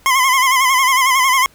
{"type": "tone with vibrato", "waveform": "25% pulse", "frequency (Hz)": 1045, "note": "C6", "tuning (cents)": -2, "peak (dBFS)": -7, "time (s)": [0.06, 1.46], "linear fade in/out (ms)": 0, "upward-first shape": "sine", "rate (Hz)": 11, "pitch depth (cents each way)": 78, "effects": ["pink hiss -50 dBFS RMS until 1.54 s"]}